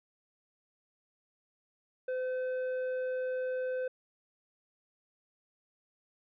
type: tone with hard clipping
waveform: sine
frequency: 511 Hz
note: C5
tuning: 41 cents flat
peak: -33 dBFS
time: 2.08-3.88 s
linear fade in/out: 5 ms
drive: 6 dB
effects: resampled to 8000 Hz